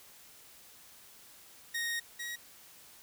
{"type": "tone pair in turn", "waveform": "sawtooth", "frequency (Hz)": [1864.7, 1900.6], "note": ["A#6", "A#6"], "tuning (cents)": [0, 33], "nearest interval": "unison", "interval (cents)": 33, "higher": "second", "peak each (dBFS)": [-29, -34], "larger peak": "first", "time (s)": [[1.74, 2], [2.19, 2.36]], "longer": "first", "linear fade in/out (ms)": 10, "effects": ["white hiss -56 dBFS RMS until 3.02 s"]}